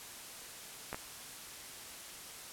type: clicks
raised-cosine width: 0.5 ms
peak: -23 dBFS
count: 2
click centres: 0.929 / 0.945 s
effects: white hiss -48 dBFS RMS until 2.52 s + low-pass 12000 Hz 12 dB/octave